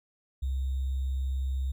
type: tone with sample-and-hold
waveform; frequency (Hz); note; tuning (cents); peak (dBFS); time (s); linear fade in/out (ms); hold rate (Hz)
sine; 66.2; C2; +21; -27; 0.42-1.72; 10; 3675
effects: none